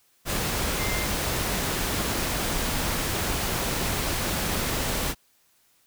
sine tone in noise, 2093 Hz, C7, in tune, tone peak -33 dBFS, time 0.77-1.08 s, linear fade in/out 50 ms, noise pink, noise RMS -27 dBFS, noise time 0.25-5.15 s, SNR -9 dB, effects white hiss -64 dBFS RMS until 5.86 s

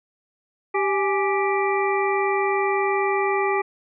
harmonic tone with a mistuned harmonic, 392 Hz, G4, in tune, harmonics 1 / 2 / 3 / 5 / 6, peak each -22 / -25 / -27 / -29 / -30 dBFS, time 0.74-3.62 s, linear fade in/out 10 ms, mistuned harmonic 2, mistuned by +100 cents, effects none

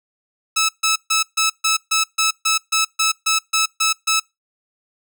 10% pulse tone bursts, 1303 Hz, E6, 20 cents flat, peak -7 dBFS, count 14, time 0.56-4.2 s, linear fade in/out 10 ms, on 130 ms, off 140 ms, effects noise-tail reverb RT60 0.2 s tail -23 dB re dry

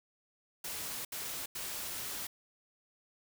white noise bursts at uneven times, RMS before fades -40 dBFS, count 3, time 0.64-1.05 / 1.12-1.46 / 1.55-2.27 s, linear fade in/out 5 ms, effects none

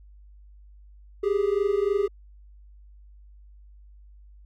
triangle tone pair together, 392 / 415.3 Hz, G4 / G#4, 0 / 0 cents, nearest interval minor second, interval 100 cents, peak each -22 dBFS, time 1.23-2.08 s, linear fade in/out 10 ms, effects added 50 Hz sine -47 dBFS peak until 4.45 s

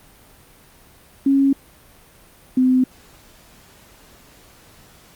sine tone pair in turn, 274.4 / 256.2 Hz, C#4 / C4, -17 / -36 cents, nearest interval minor second, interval 119 cents, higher first, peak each -12 dBFS, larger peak neither, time 1.26-1.53 / 2.57-2.84 s, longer neither, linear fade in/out 5 ms, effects pink hiss -49 dBFS RMS until 5.15 s + Opus 32 kbps

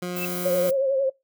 20% pulse tone, 178.5 Hz, F3, 38 cents sharp, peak -23 dBFS, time 0.02-0.7 s, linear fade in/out 5 ms
sine tone with exponential growth, 2637 Hz, E7, in tune, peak -26 dBFS, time 0.08-0.25 s, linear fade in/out 0 ms, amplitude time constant 36 ms
violet noise, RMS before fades -33 dBFS, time 0.16-0.71 s, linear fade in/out 5 ms
sine tone with vibrato, 540 Hz, C#5, 45 cents flat, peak -19 dBFS, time 0.45-1.1 s, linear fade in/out 10 ms, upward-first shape sine, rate 11 Hz, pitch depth 51 cents each way
effects noise-tail reverb RT60 0.2 s tail -22 dB re dry

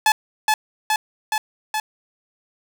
sawtooth tone with echo, 862 Hz, A5, 36 cents flat, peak -9 dBFS, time 0.06-0.12 s, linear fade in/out 2 ms, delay 420 ms, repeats 4, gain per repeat -2 dB, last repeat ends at 1.8 s, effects none

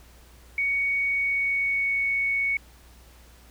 sine tone with pitch glide, 2235 to 2221 Hz, C#7 to C#7, +14 to +3 cents, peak -22 dBFS, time 0.58-2.57 s, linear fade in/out 2 ms, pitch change -11 cents, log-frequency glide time 1.1-2.02 s, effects added 60 Hz sine -50 dBFS peak until 3.5 s + pink hiss -55 dBFS RMS until 3.5 s

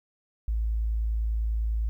sine tone, 55 Hz, A1, in tune, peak -24 dBFS, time 0.48-1.89 s, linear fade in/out 0 ms, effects 11-bit

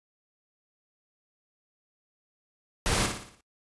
pink noise with echo, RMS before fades -26 dBFS, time 2.86-3.06 s, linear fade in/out 0 ms, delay 58 ms, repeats 6, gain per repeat -6 dB, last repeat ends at 3.408 s, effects noise-tail reverb RT60 0.1 s tail -22 dB re dry + resampled to 24000 Hz

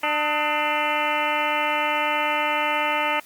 harmonic tone with a mistuned harmonic, 298.2 Hz, D4, 27 cents sharp, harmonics 1 / 2 / 3 / 4 / 5 / 6 / 7 / 8 / 9 / 10, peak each -35 / -29 / -25 / -28 / -34 / -34 / -28 / -31 / -31 / -33 dBFS, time 0.03-3.2 s, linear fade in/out 5 ms, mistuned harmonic 4, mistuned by +96 cents, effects white hiss -50 dBFS RMS until 3.25 s + Opus 48 kbps

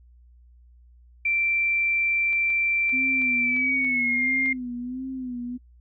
sine tone with pitch glide, 2349 to 2117 Hz, D7 to C7, 0 to +20 cents, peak -21 dBFS, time 1.25-4.53 s, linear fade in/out 5 ms, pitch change -180 cents, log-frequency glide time 3.39-4.24 s
clicks, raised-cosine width 0.3 ms, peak -28 dBFS, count 7, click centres 2.329 / 2.503 / 2.894 / 3.218 / 3.565 / 3.846 / 4.46 s
sine tone with vibrato, 252.7 Hz, B3, 40 cents sharp, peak -29 dBFS, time 2.92-5.58 s, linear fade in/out 20 ms, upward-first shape sine, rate 1.5 Hz, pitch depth 76 cents each way
effects noise-tail reverb RT60 0.1 s tail -22 dB re dry + added 60 Hz sine -50 dBFS peak until 5.8 s

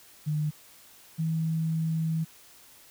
sine tone pair in turn, 151.5 / 161.16 Hz, D#3 / E3, -46 / -39 cents, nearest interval minor second, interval 107 cents, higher second, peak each -25 dBFS, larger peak neither, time 0.26-0.51 / 1.18-2.25 s, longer second, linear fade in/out 20 ms, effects white hiss -54 dBFS RMS until 2.9 s

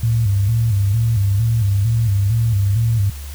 sine tone with vibrato, 106.9 Hz, A2, 49 cents flat, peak -13 dBFS, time 0.03-3.1 s, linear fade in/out 5 ms, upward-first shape square, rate 2.2 Hz, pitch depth 120 cents each way, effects added 71 Hz sine -28 dBFS peak until 3.34 s + white hiss -39 dBFS RMS until 3.34 s

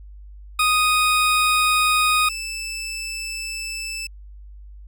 20% pulse tone pair in turn, 1244.5 / 2637 Hz, D#6 / E7, 0 / 0 cents, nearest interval octave + minor second, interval 1300 cents, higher second, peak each -11 / -23 dBFS, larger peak first, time 0.59-2.29 / 2.29-4.07 s, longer second, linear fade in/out 5 ms, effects added 50 Hz sine -38 dBFS peak until 4.87 s

